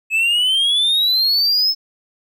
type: exponential sweep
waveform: triangle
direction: up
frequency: 2575 to 5280 Hz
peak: -12 dBFS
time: 0.1-1.75 s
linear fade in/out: 50 ms
effects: none